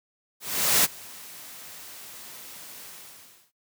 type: noise with ADSR envelope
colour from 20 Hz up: white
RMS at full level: -19 dBFS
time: 0.4-3.52 s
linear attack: 440 ms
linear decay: 28 ms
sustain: -24 dB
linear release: 660 ms
effects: noise-tail reverb RT60 0.1 s tail -18 dB re dry + high-pass 100 Hz 12 dB/octave